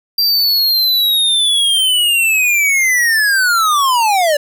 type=linear sweep; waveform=square; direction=down; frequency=4740 to 567 Hz; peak=-11 dBFS; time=0.18-4.37 s; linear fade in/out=5 ms; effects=none